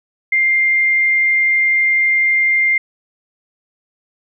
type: tone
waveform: sine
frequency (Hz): 2104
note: C7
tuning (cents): +9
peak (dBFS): -11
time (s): 0.32-2.78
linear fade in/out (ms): 5
effects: none